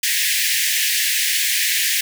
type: high-pass noise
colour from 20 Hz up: pink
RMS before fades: -19 dBFS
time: 0.03-2.01 s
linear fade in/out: 5 ms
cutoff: 1700 Hz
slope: 96 dB/octave
effects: none